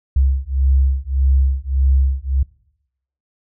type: beating tone pair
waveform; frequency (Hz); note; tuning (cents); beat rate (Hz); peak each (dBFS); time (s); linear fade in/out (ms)
sine; 66.3 / 68; C2 / C#2; +23 / -33; 1.7; -16; 0.16-2.43; 5
effects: noise-tail reverb RT60 0.8 s tail -23 dB re dry

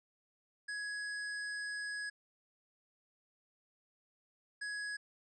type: tone bursts at uneven times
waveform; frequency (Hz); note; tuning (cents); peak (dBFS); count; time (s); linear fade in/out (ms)
square; 1672; G#6; +11; -39; 2; 0.68-2.1 / 4.61-4.97; 10
effects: resampled to 22050 Hz

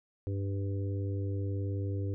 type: harmonic tone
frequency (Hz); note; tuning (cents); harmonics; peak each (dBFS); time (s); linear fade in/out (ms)
98.7; G2; +12; 1 / 3 / 4 / 5; -31 / -41 / -43 / -45; 0.27-2.14; 0
effects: none

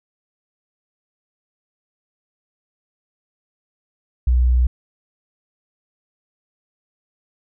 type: tone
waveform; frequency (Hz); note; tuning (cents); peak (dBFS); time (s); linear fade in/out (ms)
sine; 61.74; B1; 0; -12; 4.27-4.67; 5
effects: none

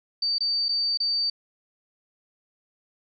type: tone with dropouts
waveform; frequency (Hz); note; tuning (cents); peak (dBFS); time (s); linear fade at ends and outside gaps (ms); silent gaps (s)
sine; 4610; D8; -33; -22; 0.22-1.3; 5; 0.384-0.405 / 0.685-0.69 / 0.974-1.001
effects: none

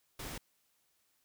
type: noise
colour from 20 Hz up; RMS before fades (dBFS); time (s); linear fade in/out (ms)
pink; -43; 0.19-0.38; 5
effects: white hiss -75 dBFS RMS until 1.24 s

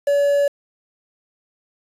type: tone with quantisation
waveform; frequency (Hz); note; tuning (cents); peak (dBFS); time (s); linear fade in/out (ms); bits
triangle; 570; C#5; +48; -12; 0.07-0.48; 5; 6
effects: resampled to 32000 Hz

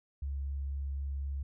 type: tone with vibrato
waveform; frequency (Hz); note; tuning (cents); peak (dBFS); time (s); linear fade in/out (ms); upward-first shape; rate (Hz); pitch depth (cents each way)
sine; 69.3; C#2; 0; -33; 0.22-1.43; 5; sine; 4; 8
effects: none

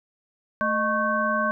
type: harmonic tone with a mistuned harmonic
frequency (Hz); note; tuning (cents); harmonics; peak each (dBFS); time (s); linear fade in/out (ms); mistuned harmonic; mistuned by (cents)
220; A3; 0; 1 / 3 / 5 / 7; -29 / -27 / -25 / -26; 0.61-1.51; 0; 3; -120
effects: none

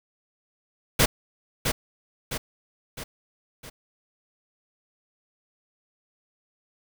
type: noise with echo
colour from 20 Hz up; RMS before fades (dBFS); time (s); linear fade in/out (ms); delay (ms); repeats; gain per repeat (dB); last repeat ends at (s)
pink; -18; 0.99-1.06; 10; 660; 4; -6; 3.7
effects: none

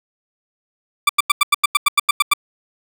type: tone bursts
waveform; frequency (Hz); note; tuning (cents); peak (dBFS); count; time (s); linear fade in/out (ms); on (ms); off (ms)
20% pulse; 1172; D6; -4; -5; 12; 1.07-2.336; 5; 23; 90
effects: none

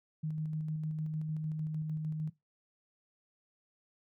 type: tone with tremolo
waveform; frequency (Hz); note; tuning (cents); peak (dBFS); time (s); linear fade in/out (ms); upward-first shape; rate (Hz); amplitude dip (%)
sine; 155.56; D#3; 0; -32; 0.23-2.3; 10; square; 6.6; 25
effects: noise-tail reverb RT60 0.2 s tail -19 dB re dry

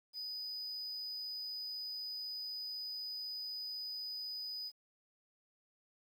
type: tone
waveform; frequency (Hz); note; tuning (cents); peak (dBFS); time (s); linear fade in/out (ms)
triangle; 4978; D#8; 0; -39; 0.13-4.72; 50
effects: 11-bit

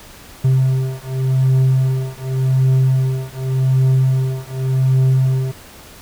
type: beating tone pair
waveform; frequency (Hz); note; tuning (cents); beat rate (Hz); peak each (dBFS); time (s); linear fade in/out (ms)
triangle; 130.81 / 131.68; C3 / C3; 0 / +11; 0.87; -14; 0.44-5.52; 10
effects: pink hiss -40 dBFS RMS until 6.01 s

